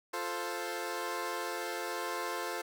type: chord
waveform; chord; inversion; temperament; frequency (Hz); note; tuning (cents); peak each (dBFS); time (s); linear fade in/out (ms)
15% pulse; F major; none; equal; 349.2 / 440 / 523.3; F4 / A4 / C5; 0 / 0 / 0; -33; 0.13-2.62; 10
effects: none